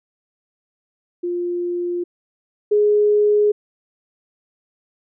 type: tone pair in turn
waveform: sine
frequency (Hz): 350.9 / 417.3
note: F4 / G#4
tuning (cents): +8 / +8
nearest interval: minor third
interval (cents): 300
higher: second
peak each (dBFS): -20 / -12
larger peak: second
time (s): 1.23-2.04 / 2.71-3.52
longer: neither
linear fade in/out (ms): 10
effects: none